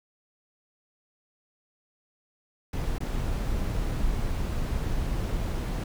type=noise with dropouts; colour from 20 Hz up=brown; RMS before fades=-28 dBFS; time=2.73-5.84 s; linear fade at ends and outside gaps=5 ms; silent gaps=2.984-3.004 s; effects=none